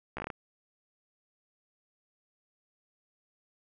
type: slowing click train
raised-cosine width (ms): 0.5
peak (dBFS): -21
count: 7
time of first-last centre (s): 0.17-0.302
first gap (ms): 14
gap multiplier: 1.18
effects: none